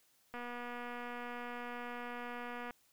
click train, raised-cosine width 0.5 ms, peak -30 dBFS, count 574, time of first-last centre 0.34-2.708 s, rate 242 Hz, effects white hiss -71 dBFS RMS until 2.92 s

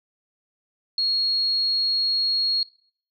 sine tone, 4300 Hz, C8, 47 cents sharp, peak -20 dBFS, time 0.98-2.63 s, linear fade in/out 2 ms, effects noise-tail reverb RT60 0.5 s tail -18 dB re dry

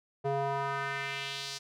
square tone with band-pass filter sweep, 138.59 Hz, C#3, in tune, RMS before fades -34 dBFS, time 0.24-1.59 s, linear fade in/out 20 ms, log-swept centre 540 to 5300 Hz, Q 1.9, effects none

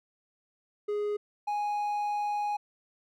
triangle tone pair in turn, 415.3 / 829.1 Hz, G#4 / G#5, 0 / -3 cents, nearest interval octave, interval 1197 cents, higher second, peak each -26 dBFS, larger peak neither, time 0.88-1.17 / 1.47-2.57 s, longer second, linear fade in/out 10 ms, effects none

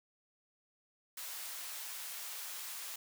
white high-pass noise, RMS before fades -44 dBFS, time 1.17-2.96 s, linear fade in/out 5 ms, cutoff 790 Hz, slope 12 dB/octave, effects none

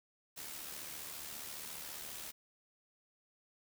white noise with amplitude modulation, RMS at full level -44 dBFS, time 0.36-2.32 s, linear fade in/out 20 ms, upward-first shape sine, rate 74.7 Hz, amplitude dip 45%, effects none

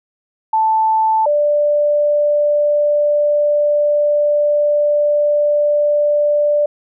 sine tone pair in turn, 880 / 589.2 Hz, A5 / D5, 0 / +6 cents, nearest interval perfect fifth, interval 694 cents, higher first, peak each -11 dBFS, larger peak neither, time 0.53-1.26 / 1.26-6.66 s, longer second, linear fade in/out 5 ms, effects none

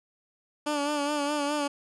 15% pulse tone with vibrato, 291.7 Hz, D4, 12 cents flat, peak -20 dBFS, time 0.66-1.68 s, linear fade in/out 10 ms, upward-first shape sine, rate 4.8 Hz, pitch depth 46 cents each way, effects resampled to 24000 Hz

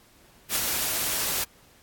white noise with ADSR envelope, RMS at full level -24 dBFS, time 0.49-1.44 s, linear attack 58 ms, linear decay 53 ms, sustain -3 dB, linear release 4 ms, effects pink hiss -57 dBFS RMS until 1.82 s + AAC 64 kbps

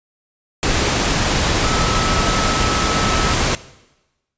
sine tone in noise, 1300 Hz, E6, 24 cents flat, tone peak -23 dBFS, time 1.64-3.33 s, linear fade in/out 0 ms, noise pink, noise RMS -17 dBFS, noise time 0.63-3.55 s, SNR -9 dB, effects noise-tail reverb RT60 1.0 s tail -18 dB re dry + resampled to 16000 Hz

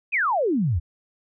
sine exponential sweep, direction down, 2637 to 73.3 Hz, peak -19 dBFS, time 0.12-0.8 s, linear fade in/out 20 ms, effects none

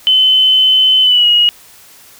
sine tone with pitch glide, 3045 to 2892 Hz, F#7 to F#7, +49 to -40 cents, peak -6 dBFS, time 0.07-1.49 s, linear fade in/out 0 ms, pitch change -89 cents, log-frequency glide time 1.02-1.27 s, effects white hiss -41 dBFS RMS until 2.19 s

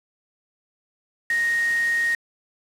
sine tone in noise, 1864.7 Hz, A#6, in tune, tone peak -19 dBFS, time 1.3-2.15 s, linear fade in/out 2 ms, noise white, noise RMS -36 dBFS, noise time 1.3-2.15 s, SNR +14 dB, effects low-pass 9000 Hz 12 dB/octave

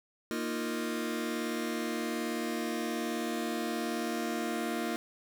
sawtooth chord, Bb suspended fourth, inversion none, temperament just, 233.1 / 310.8 / 349.6 Hz, Bb3 / Eb4 / F4, 0 / -2 / +2 cents, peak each -31 / -33 / -33 dBFS, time 0.31-4.96 s, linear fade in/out 0 ms, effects none

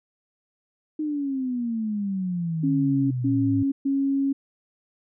sine exponential sweep, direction down, 311.1 to 103.83 Hz, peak -24 dBFS, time 0.99-3.63 s, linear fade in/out 5 ms
sine tone bursts, 274.8 Hz, C#4, 15 cents flat, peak -20 dBFS, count 3, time 2.63-4.33 s, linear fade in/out 10 ms, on 480 ms, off 130 ms
effects none

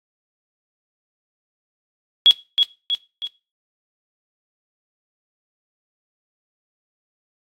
sine tone with echo, 3344 Hz, G#7, 11 cents sharp, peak -7 dBFS, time 2.26-2.31 s, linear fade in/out 0 ms, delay 320 ms, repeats 3, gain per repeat -6 dB, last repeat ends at 3.27 s, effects noise-tail reverb RT60 0.3 s tail -18 dB re dry + AAC 48 kbps

